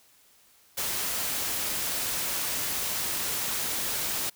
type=noise; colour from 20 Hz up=white; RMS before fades=-30 dBFS; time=0.77-4.3 s; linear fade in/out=10 ms; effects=white hiss -60 dBFS RMS until 4.35 s